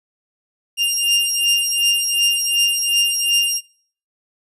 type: beating tone pair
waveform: sawtooth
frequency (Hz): 2800 / 2802.7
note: F7 / F7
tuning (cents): +4 / +5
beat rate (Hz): 2.7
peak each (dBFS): -15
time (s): 0.77-3.61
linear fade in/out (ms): 50
effects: noise-tail reverb RT60 0.5 s tail -20 dB re dry + resampled to 32000 Hz